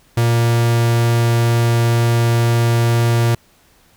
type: tone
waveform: 45% pulse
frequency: 117.3 Hz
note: A#2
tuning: 11 cents sharp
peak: -12 dBFS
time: 0.17-3.35 s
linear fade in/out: 5 ms
effects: pink hiss -53 dBFS RMS until 3.96 s